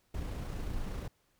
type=noise with amplitude modulation; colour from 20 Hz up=brown; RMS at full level=-36 dBFS; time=0.14-1.08 s; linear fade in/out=5 ms; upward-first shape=sine; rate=28.7 Hz; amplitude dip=25%; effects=pink hiss -73 dBFS RMS until 1.39 s